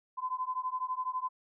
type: beating tone pair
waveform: sine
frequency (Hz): 1014 / 1026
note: B5 / C6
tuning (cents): +45 / -34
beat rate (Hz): 12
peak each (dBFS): -35 / -35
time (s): 0.17-1.29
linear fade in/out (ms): 20
effects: none